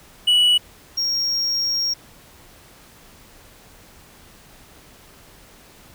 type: tone pair in turn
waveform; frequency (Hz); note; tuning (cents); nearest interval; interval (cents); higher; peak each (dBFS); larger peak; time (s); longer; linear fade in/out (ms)
triangle; 2942 / 5579; F#7 / F8; -11 / -3; major seventh; 1108; second; -11 / -18; first; 0.27-0.58 / 0.97-1.94; second; 10
effects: pink hiss -48 dBFS RMS until 5.94 s